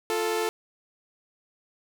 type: tone pair together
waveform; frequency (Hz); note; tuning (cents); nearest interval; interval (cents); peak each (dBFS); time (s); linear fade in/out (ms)
sawtooth; 349.2 / 440.4; F4 / A4; 0 / +2; major third; 402; -27 / -22; 0.1-0.49; 0
effects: none